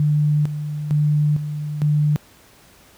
sine tone with tremolo, 149.2 Hz, D3, 28 cents sharp, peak -14 dBFS, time 0-2.16 s, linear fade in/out 0 ms, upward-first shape square, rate 1.1 Hz, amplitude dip 65%, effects pink hiss -50 dBFS RMS until 2.97 s + high-pass 60 Hz 12 dB/octave

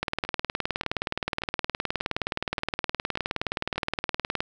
two click trains, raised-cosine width 0.3 ms, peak -10 / -23 dBFS, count 85 / 7, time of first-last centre 0.03-4.405 / 0.25-3.759 s, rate 19.2 / 1.71 Hz, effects none

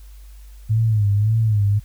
sine tone with vibrato, 106.7 Hz, G#2, 47 cents sharp, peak -14 dBFS, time 0.69-1.8 s, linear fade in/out 20 ms, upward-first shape sine, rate 1.8 Hz, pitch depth 98 cents each way, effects added 50 Hz sine -38 dBFS peak until 1.84 s + white hiss -55 dBFS RMS until 1.84 s

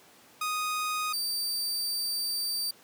sawtooth tone pair in turn, 1244.5 / 4646 Hz, D#6 / D8, 0 / -20 cents, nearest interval octave + major seventh, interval 2280 cents, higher second, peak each -25 / -26 dBFS, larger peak first, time 0.41-1.13 / 1.13-2.71 s, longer second, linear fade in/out 5 ms, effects pink hiss -56 dBFS RMS until 2.83 s + high-pass 200 Hz 12 dB/octave

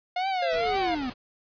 45% pulse tone with vibrato, 712 Hz, F5, 33 cents sharp, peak -25 dBFS, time 0.16-0.95 s, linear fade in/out 5 ms, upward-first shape triangle, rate 2 Hz, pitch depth 170 cents each way
square linear sweep, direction down, 551 to 240.4 Hz, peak -29 dBFS, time 0.42-1.1 s, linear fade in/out 5 ms
pink noise with tremolo, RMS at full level -40 dBFS, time 0.52-1.14 s, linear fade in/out 20 ms, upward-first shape triangle, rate 14 Hz, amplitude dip 30%
effects resampled to 11025 Hz

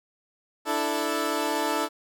15% pulse chord, D suspended second, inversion none, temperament equal, 293.7 / 329.6 / 440 Hz, D4 / E4 / A4, 0 / 0 / 0 cents, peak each -23 dBFS, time 0.65-1.89 s, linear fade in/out 50 ms, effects none

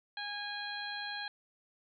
harmonic tone, 821 Hz, G#5, 20 cents flat, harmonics 1 / 2 / 3 / 4 / 5, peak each -44 / -41 / -49 / -46 / -43 dBFS, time 0.17-1.28 s, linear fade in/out 2 ms, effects none

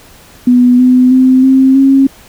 sine tone with pitch steps, 246.9 / 252.7 / 258.6 / 264.6 / 270.8 Hz, B3 / B3 / C4 / C4 / C#4, 0 / +40 / -20 / +20 / -40 cents, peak -3 dBFS, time 0.47-2.07 s, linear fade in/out 5 ms, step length 320 ms, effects pink hiss -39 dBFS RMS until 2.28 s

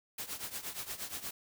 white noise with tremolo, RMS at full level -38 dBFS, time 0.18-1.31 s, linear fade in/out 5 ms, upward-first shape triangle, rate 8.5 Hz, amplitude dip 85%, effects none

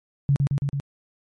sine tone with echo, 140 Hz, C#3, 18 cents sharp, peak -15 dBFS, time 0.29-0.36 s, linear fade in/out 0 ms, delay 110 ms, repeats 4, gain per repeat -2 dB, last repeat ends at 0.8 s, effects MP3 48 kbps

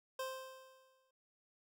25% pulse tone with exponential decay, 523.3 Hz, C5, in tune, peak -34 dBFS, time 0.19-1.11 s, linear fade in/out 5 ms, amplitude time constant 200 ms, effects none

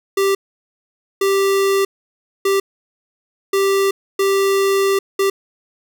square tone bursts at uneven times, 392 Hz, G4, in tune, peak -14 dBFS, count 6, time 0.17-0.35 / 1.21-1.85 / 2.45-2.6 / 3.53-3.91 / 4.19-4.99 / 5.19-5.3 s, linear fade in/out 5 ms, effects none

